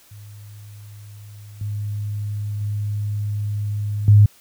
sine tone with level steps, 103.83 Hz, G#2, in tune, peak -37 / -23 / -21 / -7 dBFS, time 0.11-4.26 s, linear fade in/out 5 ms, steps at 1.61 / 2.61 / 4.08 s, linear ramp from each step 2 ms, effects white hiss -52 dBFS RMS until 4.4 s

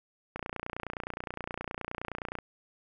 click train, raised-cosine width 0.5 ms, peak -20 dBFS, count 61, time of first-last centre 0.36-2.387 s, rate 29.6 Hz, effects none

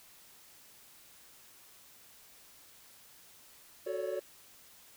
triangle chord, D major seventh, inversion first, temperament equal with one note detuned, 370 / 440 / 554.4 / 576.2 Hz, F#4 / A4 / C#5 / D5, 0 / 0 / 0 / -33 cents, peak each -37 / -38 / -37 / -37 dBFS, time 3.86-4.2 s, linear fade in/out 10 ms, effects white hiss -58 dBFS RMS until 4.96 s

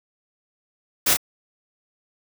white noise with echo, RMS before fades -19 dBFS, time 1.06-1.14 s, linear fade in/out 10 ms, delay 31 ms, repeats 1, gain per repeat -2 dB, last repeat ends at 1.171 s, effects none

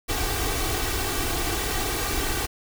pink noise with comb filter, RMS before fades -26 dBFS, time 0.08-2.47 s, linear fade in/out 20 ms, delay 2.6 ms, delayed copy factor +0.7, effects none

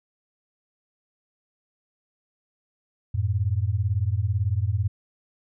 sine beating tone pair, 91 / 109 Hz, F#2 / A2, -28 / -16 cents, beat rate 18 Hz, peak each -24 dBFS, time 3.14-4.88 s, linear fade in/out 10 ms, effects none

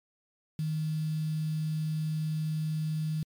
sine tone with quantisation, 155.9 Hz, D#3, 4 cents sharp, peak -28 dBFS, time 0.59-3.23 s, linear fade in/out 2 ms, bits 8, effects MP3 96 kbps

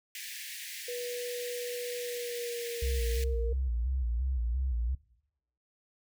pink high-pass noise, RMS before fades -42 dBFS, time 0.15-3.24 s, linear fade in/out 2 ms, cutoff 1700 Hz, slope 96 dB/octave
sine tone with pitch glide, 487.2 to 461.5 Hz, B4 to A#4, -24 to -17 cents, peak -35 dBFS, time 0.88-3.53 s, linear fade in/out 5 ms, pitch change -93 cents, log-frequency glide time 1.99-3.22 s
sine tone with vibrato, 61.74 Hz, B1, in tune, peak -28 dBFS, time 2.82-4.95 s, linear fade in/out 5 ms, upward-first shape square, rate 2.9 Hz, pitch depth 100 cents each way
effects noise-tail reverb RT60 0.8 s tail -20 dB re dry

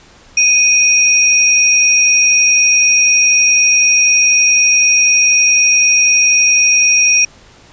sine tone pair together, 2481 / 5631 Hz, D#7 / F8, -6 / +13 cents, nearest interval octave + major second, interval 1419 cents, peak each -10 dBFS, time 0.37-7.25 s, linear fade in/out 5 ms, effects pink hiss -43 dBFS RMS until 7.72 s + resampled to 16000 Hz

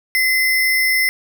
sine tone with sample-and-hold, 2047 Hz, C7, 38 cents flat, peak -13 dBFS, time 0.15-1.09 s, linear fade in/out 0 ms, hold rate 7350 Hz, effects none

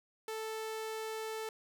sawtooth tone, 440 Hz, A4, in tune, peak -34 dBFS, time 0.28-1.49 s, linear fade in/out 2 ms, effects none

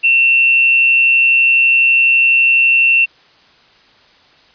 sine tone with amplitude modulation, 2700 Hz, E7, 41 cents sharp, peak -6 dBFS, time 0.03-3.06 s, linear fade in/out 20 ms, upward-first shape sine, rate 132 Hz, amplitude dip 35%, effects white hiss -48 dBFS RMS until 4.54 s + resampled to 11025 Hz

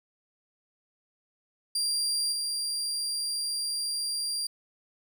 30% pulse tone with level steps, 4762 Hz, D8, 23 cents sharp, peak -23 / -26 dBFS, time 1.75-4.47 s, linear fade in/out 5 ms, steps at 2.32 s, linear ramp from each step 5 ms, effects none

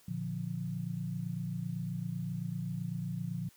sine chord, Bb major, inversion none, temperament equal, 116.54 / 146.83 / 174.61 Hz, Bb2 / D3 / F3, 0 / 0 / 0 cents, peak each -40 / -39 / -37 dBFS, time 0.08-3.49 s, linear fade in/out 5 ms, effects white hiss -63 dBFS RMS until 3.56 s

